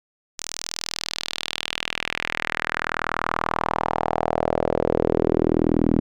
sawtooth tone with band-pass filter sweep, 40.38 Hz, E1, 35 cents flat, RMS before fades -24 dBFS, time 0.38-6 s, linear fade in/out 10 ms, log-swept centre 6700 to 260 Hz, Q 2.5, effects none

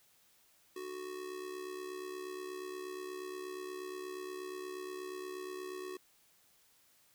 square tone with amplitude modulation, 370 Hz, F#4, in tune, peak -39 dBFS, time 0.76-5.97 s, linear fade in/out 5 ms, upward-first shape sine, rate 68.4 Hz, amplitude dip 65%, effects white hiss -68 dBFS RMS until 7.14 s

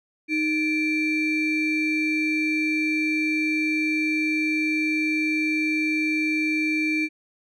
triangle ring-modulated tone, 1020 Hz, C6, 44 cents flat, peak -16 dBFS, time 0.28-7.09 s, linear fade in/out 50 ms, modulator 1330 Hz, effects none

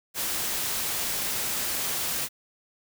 white noise, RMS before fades -29 dBFS, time 0.14-2.29 s, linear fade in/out 50 ms, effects none

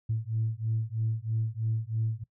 sine beating tone pair, 110 / 113.1 Hz, A2 / A2, 0 / +48 cents, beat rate 3.1 Hz, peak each -30 dBFS, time 0.09-2.24 s, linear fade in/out 10 ms, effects noise-tail reverb RT60 0.1 s tail -21 dB re dry + tanh soft clip ceiling -20 dBFS

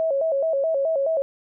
sine tone with vibrato, 597 Hz, D5, 28 cents sharp, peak -19 dBFS, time 0-1.22 s, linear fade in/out 0 ms, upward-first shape square, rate 4.7 Hz, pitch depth 140 cents each way, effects none

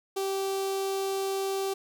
sawtooth tone with notch filter, 388.6 Hz, G4, 15 cents flat, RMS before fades -30 dBFS, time 0.16-1.74 s, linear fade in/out 10 ms, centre 1800 Hz, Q 0.99, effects 10-bit

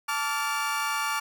30% pulse chord, D minor, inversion second, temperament equal with one note detuned, 880 / 1156.5 / 1396.9 Hz, A5 / D6 / F6, 0 / -27 / 0 cents, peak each -29 / -27 / -29 dBFS, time 0.08-1.2 s, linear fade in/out 10 ms, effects none

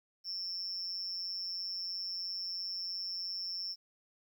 triangle tone with amplitude modulation, 5390 Hz, E8, 38 cents sharp, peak -30 dBFS, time 0.24-3.76 s, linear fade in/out 50 ms, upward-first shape sine, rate 183 Hz, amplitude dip 85%, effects tanh soft clip ceiling -31 dBFS + 12-bit

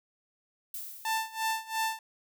violet noise with exponential decay, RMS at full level -37 dBFS, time 0.74-1.71 s, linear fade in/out 2 ms, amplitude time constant 210 ms
sawtooth tone with tremolo, 888 Hz, A5, 16 cents sharp, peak -23 dBFS, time 1.05-1.99 s, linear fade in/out 2 ms, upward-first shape sine, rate 2.9 Hz, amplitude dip 90%
effects none

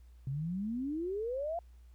sine exponential sweep, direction up, 129.1 to 706 Hz, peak -33 dBFS, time 0.27-1.59 s, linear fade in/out 2 ms, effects added 60 Hz sine -53 dBFS peak until 1.94 s + pink hiss -74 dBFS RMS until 1.94 s

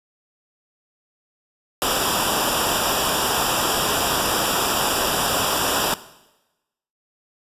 pink noise with comb filter, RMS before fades -21 dBFS, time 1.82-5.94 s, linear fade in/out 0 ms, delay 0.47 ms, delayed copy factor -0.85, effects noise-tail reverb RT60 1.0 s tail -17 dB re dry + resampled to 32000 Hz

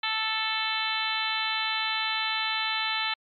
harmonic tone with a mistuned harmonic, 440 Hz, A4, in tune, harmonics 2 / 3 / 4 / 5 / 6 / 7 / 8 / 9, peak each -34 / -34 / -34 / -34 / -34 / -34 / -34 / -34 dBFS, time 0.03-3.14 s, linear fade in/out 5 ms, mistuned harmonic 9, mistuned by +20 cents, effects MP3 64 kbps

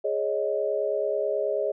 sine chord, Ab suspended fourth, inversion none, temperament just, 415.3 / 553.7 / 623 Hz, Ab4 / Db5 / Eb5, 0 / -2 / +2 cents, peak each -28 dBFS, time 0.04-1.72 s, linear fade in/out 10 ms, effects none

